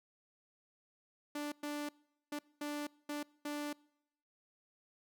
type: tone bursts at uneven times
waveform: sawtooth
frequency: 293.7 Hz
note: D4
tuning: in tune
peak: -34 dBFS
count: 6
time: 1.35-1.52 / 1.63-1.89 / 2.32-2.39 / 2.61-2.87 / 3.09-3.23 / 3.45-3.73 s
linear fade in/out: 5 ms
effects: noise-tail reverb RT60 0.8 s tail -25 dB re dry